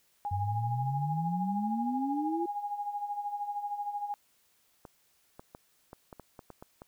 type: tone with tremolo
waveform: sine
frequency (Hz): 821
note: G#5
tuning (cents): -20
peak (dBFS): -30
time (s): 0.25-4.14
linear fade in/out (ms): 0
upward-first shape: sine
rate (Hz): 13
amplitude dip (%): 65
type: exponential sweep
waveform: sine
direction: up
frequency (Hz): 94 to 349.2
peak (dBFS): -30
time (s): 0.31-2.46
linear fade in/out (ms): 5
type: clicks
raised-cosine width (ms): 1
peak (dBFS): -31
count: 10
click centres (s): 4.852 / 5.395 / 5.549 / 5.931 / 6.128 / 6.197 / 6.392 / 6.503 / 6.625 / 6.819
effects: white hiss -69 dBFS RMS until 6.87 s